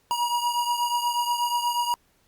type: beating tone pair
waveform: square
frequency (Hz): 956 / 964.3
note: A#5 / B5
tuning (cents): +43 / -42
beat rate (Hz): 8.3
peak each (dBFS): -25 / -30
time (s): 0.11-1.94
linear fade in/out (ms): 0
effects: pink hiss -65 dBFS RMS until 2.27 s + Opus 48 kbps